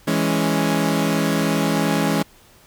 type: chord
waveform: sawtooth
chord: C# minor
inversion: first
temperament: equal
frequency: 164.81 / 207.7 / 277.2 Hz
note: E3 / G#3 / C#4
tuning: 0 / 0 / 0 cents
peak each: -18 dBFS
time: 0.07-2.23 s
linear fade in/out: 10 ms
effects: pink hiss -51 dBFS RMS until 2.66 s